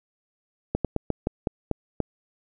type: slowing click train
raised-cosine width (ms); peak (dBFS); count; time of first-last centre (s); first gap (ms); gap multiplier
2; -10; 8; 0.75-2.003; 97; 1.2
effects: none